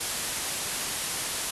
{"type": "low-pass noise", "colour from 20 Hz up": "white", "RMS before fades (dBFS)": -32, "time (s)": [0, 1.51], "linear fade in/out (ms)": 10, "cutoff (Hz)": 12000, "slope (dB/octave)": 96, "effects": []}